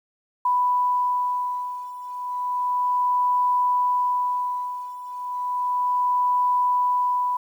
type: beating tone pair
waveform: sine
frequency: 990 / 990.33 Hz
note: B5 / B5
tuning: +4 / +4 cents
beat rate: 0.33 Hz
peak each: -25 / -22 dBFS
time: 0.45-7.37 s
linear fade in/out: 5 ms
effects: 9-bit